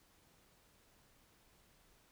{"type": "silence", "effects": ["pink hiss -69 dBFS RMS until 2.11 s"]}